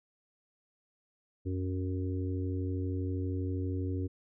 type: harmonic tone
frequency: 92.5 Hz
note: F#2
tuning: in tune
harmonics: 1 / 3 / 4 / 5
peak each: -32 / -37 / -41 / -45 dBFS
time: 1.45-4.08 s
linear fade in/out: 20 ms
effects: none